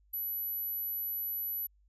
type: tone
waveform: sine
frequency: 11890 Hz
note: F#9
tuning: 7 cents sharp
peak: -33 dBFS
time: 0.13-1.67 s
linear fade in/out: 10 ms
effects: added 50 Hz sine -63 dBFS peak until 1.88 s